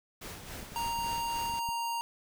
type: noise with tremolo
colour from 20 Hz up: pink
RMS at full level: -42 dBFS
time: 0.21-1.6 s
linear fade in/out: 10 ms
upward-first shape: sine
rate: 3.6 Hz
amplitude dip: 50%
type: clicks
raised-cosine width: 5 ms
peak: -33 dBFS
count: 11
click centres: 0.629 / 0.721 / 0.863 / 0.989 / 1.046 / 1.13 / 1.181 / 1.363 / 1.498 / 1.539 / 1.689 s
type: tone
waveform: square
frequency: 932.3 Hz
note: A#5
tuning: in tune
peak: -32 dBFS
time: 0.76-2.01 s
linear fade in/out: 0 ms
effects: none